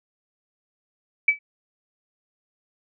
sine tone with exponential decay, 2299 Hz, D7, 37 cents flat, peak -10 dBFS, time 1.28-1.39 s, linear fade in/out 5 ms, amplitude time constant 23 ms, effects none

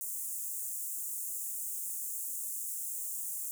pink high-pass noise, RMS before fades -38 dBFS, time 0.01-3.51 s, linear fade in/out 0 ms, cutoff 7200 Hz, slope 48 dB/octave, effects none

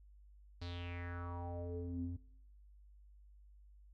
square tone with low-pass filter sweep, 87.31 Hz, F2, in tune, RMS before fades -43 dBFS, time 0.61-2.17 s, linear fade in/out 10 ms, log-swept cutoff 4500 to 190 Hz, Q 4.8, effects noise-tail reverb RT60 0.7 s tail -19 dB re dry + added 50 Hz sine -58 dBFS peak until 3.93 s

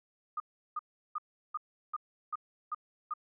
sine tone bursts, 1226 Hz, D#6, 26 cents flat, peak -32 dBFS, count 8, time 0.37-3.138 s, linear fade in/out 5 ms, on 31 ms, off 360 ms, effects none

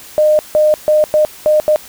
sine tone bursts at uneven times, 610 Hz, D#5, 34 cents flat, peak -7 dBFS, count 6, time 0.18-0.39 / 0.55-0.74 / 0.88-1.04 / 1.14-1.25 / 1.46-1.6 / 1.68-1.76 s, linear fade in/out 0 ms, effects white hiss -36 dBFS RMS until 1.88 s

